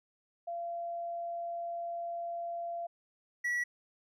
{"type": "tone pair in turn", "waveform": ["sine", "triangle"], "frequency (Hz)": [685, 1937.5], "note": ["F5", "B6"], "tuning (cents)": [-34, -34], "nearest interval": "octave + tritone", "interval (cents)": 1800, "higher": "second", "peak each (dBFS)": [-35, -28], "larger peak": "second", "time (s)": [[0.47, 2.87], [3.44, 3.64]], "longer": "first", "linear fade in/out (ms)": 10, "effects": []}